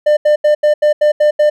triangle tone bursts, 599 Hz, D5, 34 cents sharp, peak -5 dBFS, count 8, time 0.06-1.5 s, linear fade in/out 10 ms, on 110 ms, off 80 ms, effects none

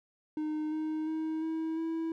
triangle tone with pitch steps, 307.1 / 311.7 / 316.5 / 321.3 / 326.1 Hz, D#4 / D#4 / D#4 / E4 / E4, -23 / +3 / +30 / -44 / -19 cents, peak -29 dBFS, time 0.37-2.12 s, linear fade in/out 2 ms, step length 350 ms, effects none

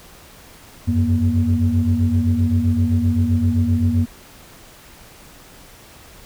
sine tone cluster, 89.1 / 96.8 / 237.6 Hz, F2 / G2 / A#3, +35 / -21 / +33 cents, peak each -18 dBFS, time 0.87-4.06 s, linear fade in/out 20 ms, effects tanh soft clip ceiling -7 dBFS + pink hiss -44 dBFS RMS until 6.25 s

